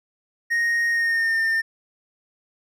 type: tone with pitch glide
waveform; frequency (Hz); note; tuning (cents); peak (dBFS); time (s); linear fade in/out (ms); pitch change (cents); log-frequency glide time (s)
triangle; 1864.7 to 1806.4; A#6 to A6; 0 to +45; -17; 0.5-1.62; 20; -55; 0.9-1.41
effects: none